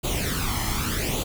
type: noise with flanger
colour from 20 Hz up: pink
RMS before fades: -26 dBFS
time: 0.03-1.24 s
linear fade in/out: 20 ms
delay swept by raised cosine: 0.28 to 0.98 ms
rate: 0.84 Hz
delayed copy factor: +0.7
effects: none